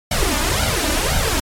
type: noise with flanger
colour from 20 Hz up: pink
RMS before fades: -18 dBFS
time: 0.11-1.4 s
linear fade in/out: 5 ms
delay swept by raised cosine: 1.3 to 3.4 ms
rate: 1.9 Hz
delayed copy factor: +0.85
effects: low-pass 12000 Hz 12 dB/octave + MP3 96 kbps